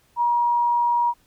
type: tone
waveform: sine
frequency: 954 Hz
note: A#5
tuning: 40 cents sharp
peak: -17 dBFS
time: 0.16-1.14 s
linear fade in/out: 50 ms
effects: pink hiss -61 dBFS RMS until 1.26 s